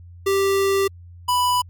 square tone pair in turn, 392 / 989.6 Hz, G4 / B5, 0 / +3 cents, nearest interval octave + major third, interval 1603 cents, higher second, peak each -17 dBFS, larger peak neither, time 0.26-0.88 / 1.28-1.62 s, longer first, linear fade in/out 10 ms, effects added 87 Hz sine -39 dBFS peak until 1.69 s + MP3 96 kbps

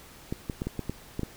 clicks, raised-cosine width 3 ms, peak -17 dBFS, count 8, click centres 0.325 / 0.498 / 0.619 / 0.67 / 0.793 / 0.896 / 1.194 / 1.233 s, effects pink hiss -50 dBFS RMS until 1.36 s

